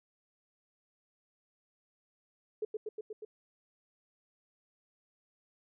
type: tone with echo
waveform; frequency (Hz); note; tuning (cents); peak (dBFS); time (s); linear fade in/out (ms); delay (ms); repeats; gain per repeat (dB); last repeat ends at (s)
sine; 429.6; A4; -41; -31; 2.62-2.65; 5; 120; 5; -2; 3.25
effects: none